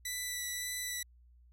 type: tone with vibrato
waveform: 10% pulse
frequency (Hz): 1975.5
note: B6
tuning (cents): 0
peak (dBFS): -27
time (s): 0.05-1.03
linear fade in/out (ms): 5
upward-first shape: sine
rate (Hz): 1.8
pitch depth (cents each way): 12
effects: added 60 Hz sine -58 dBFS peak until 1.52 s